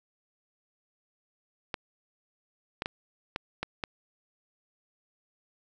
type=clicks; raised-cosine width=0.3 ms; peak=-15 dBFS; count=6; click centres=1.742 / 2.821 / 2.859 / 3.361 / 3.63 / 3.838 s; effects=none